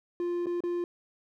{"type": "tone with dropouts", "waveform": "triangle", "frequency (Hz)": 349.2, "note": "F4", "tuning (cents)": 0, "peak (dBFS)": -26, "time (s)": [0.2, 0.84], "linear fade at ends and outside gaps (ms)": 1, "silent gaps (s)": [[0.459, 0.468], [0.605, 0.637]], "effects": []}